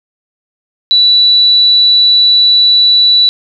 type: tone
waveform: sine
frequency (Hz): 3950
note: B7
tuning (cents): 0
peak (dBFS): -4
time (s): 0.91-3.29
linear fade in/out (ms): 0
effects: none